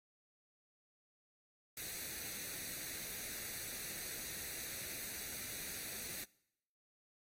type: noise with comb filter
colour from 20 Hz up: white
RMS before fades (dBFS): -45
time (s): 1.77-6.24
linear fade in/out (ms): 2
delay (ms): 0.48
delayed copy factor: +0.65
effects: noise-tail reverb RT60 0.8 s tail -23 dB re dry + AAC 48 kbps